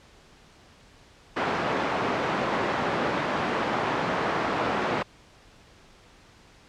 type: band-pass noise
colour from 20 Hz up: white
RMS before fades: -27 dBFS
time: 1.36-5.03 s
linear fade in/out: 10 ms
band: 140 to 1200 Hz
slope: 12 dB/octave
effects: pink hiss -54 dBFS RMS until 6.68 s + low-pass 6000 Hz 12 dB/octave